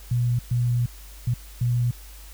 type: tone bursts at uneven times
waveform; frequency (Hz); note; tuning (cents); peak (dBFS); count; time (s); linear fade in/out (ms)
sine; 121.3; B2; -31; -19; 4; 0.11-0.39 / 0.51-0.86 / 1.27-1.34 / 1.61-1.91; 5
effects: added 50 Hz sine -41 dBFS peak until 2.33 s + white hiss -48 dBFS RMS until 2.33 s